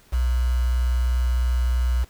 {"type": "tone with quantisation", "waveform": "sine", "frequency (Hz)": 61.5, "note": "B1", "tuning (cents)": -7, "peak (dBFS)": -18, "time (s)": [0.12, 2.05], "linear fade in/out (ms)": 20, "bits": 6, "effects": ["pink hiss -55 dBFS RMS until 2.09 s"]}